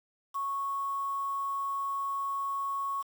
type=tone with quantisation; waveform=sine; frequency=1105 Hz; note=C#6; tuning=6 cents flat; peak=-30 dBFS; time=0.34-3.03 s; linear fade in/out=20 ms; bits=8; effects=none